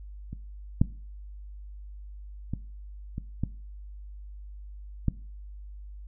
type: clicks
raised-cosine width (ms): 5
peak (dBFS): -25 / -7 / -17 / -21 / -14 / -11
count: 6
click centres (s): 0.33 / 0.815 / 2.536 / 3.181 / 3.436 / 5.083
effects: noise-tail reverb RT60 0.4 s tail -19 dB re dry + added 50 Hz sine -40 dBFS peak until 6.07 s